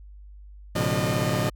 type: tone cluster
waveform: sawtooth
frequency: 109.3 / 126 / 143.2 / 179.1 / 609 Hz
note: A2 / B2 / D3 / F3 / D#5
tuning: -11 / +35 / -43 / +44 / -37 cents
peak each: -25 dBFS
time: 0.75-1.5 s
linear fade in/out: 10 ms
effects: added 50 Hz sine -42 dBFS peak until 1.55 s